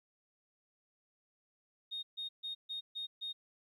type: tone bursts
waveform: sine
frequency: 3708 Hz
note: A#7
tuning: 10 cents flat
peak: -37 dBFS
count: 6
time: 1.91-3.33 s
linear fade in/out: 20 ms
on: 120 ms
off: 140 ms
effects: tanh soft clip ceiling -33 dBFS + 13-bit